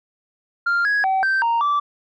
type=tone with pitch steps; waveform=sine; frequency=1395 / 1664 / 765 / 1559 / 929 / 1162 Hz; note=F6 / G#6 / G5 / G6 / A#5 / D6; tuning=-2 / +3 / -42 / -10 / -6 / -19 cents; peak=-14 dBFS; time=0.66-1.8 s; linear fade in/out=10 ms; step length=190 ms; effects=tanh soft clip ceiling -15 dBFS